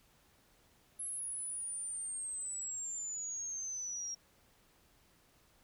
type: exponential sweep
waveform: sine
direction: down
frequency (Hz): 11000 to 5600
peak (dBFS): -38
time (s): 0.99-4.15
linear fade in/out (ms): 10
effects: pink hiss -68 dBFS RMS until 5.63 s